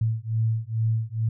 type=beating tone pair; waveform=sine; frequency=110.9 / 113.2 Hz; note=A2 / A2; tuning=+14 / +50 cents; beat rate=2.3 Hz; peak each=-25 dBFS; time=0.01-1.29 s; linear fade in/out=5 ms; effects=none